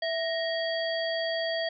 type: harmonic tone with a mistuned harmonic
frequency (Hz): 659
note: E5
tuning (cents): -1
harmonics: 1 / 3 / 5 / 7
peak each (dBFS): -29 / -34 / -36 / -37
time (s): 0.02-1.69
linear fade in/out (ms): 5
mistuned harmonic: 3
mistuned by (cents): -94
effects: none